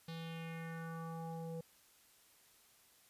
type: tone with low-pass filter sweep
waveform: square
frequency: 164.5 Hz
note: E3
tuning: 3 cents flat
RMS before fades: -45 dBFS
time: 0.08-1.61 s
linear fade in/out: 5 ms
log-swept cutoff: 4200 to 540 Hz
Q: 3.2
effects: white hiss -67 dBFS RMS until 3.09 s + resampled to 32000 Hz